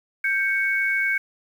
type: tone pair together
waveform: sine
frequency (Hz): 1572 / 2223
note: G6 / C#7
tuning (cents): +4 / +4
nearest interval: tritone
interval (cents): 600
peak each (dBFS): -23 / -22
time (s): 0.24-1.18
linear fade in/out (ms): 5
effects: 8-bit